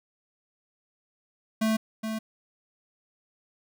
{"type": "tone with echo", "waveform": "square", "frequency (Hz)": 220, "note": "A3", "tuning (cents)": 0, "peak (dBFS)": -23, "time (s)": [1.61, 1.77], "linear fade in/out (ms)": 10, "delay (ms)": 420, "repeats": 1, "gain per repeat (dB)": -7, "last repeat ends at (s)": 2.19, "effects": []}